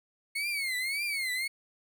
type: tone with vibrato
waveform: 35% pulse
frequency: 2181 Hz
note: C#7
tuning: 29 cents flat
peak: -28 dBFS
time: 0.35-1.48 s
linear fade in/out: 10 ms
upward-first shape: triangle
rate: 1.8 Hz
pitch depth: 180 cents each way
effects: none